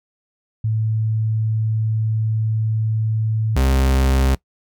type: tone pair in turn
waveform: sine / 40% pulse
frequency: 110 / 66.19 Hz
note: A2 / C2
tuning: 0 / +21 cents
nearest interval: major sixth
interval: 879 cents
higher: first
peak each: -17 / -13 dBFS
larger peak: second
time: 0.64-3.56 / 3.56-4.35 s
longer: first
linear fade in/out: 5 ms
effects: noise-tail reverb RT60 0.1 s tail -21 dB re dry